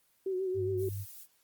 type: tone with vibrato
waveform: sine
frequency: 375.6 Hz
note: F#4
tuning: 26 cents sharp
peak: -30 dBFS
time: 0.26-0.89 s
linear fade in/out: 5 ms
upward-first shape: sine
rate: 7.3 Hz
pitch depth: 47 cents each way
type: tone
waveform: sine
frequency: 100 Hz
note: G2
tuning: 35 cents sharp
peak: -35 dBFS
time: 0.54-1.06 s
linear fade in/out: 50 ms
type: noise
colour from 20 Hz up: violet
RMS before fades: -48 dBFS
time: 0.77-1.27 s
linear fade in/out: 50 ms
effects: white hiss -70 dBFS RMS until 1.43 s + Opus 24 kbps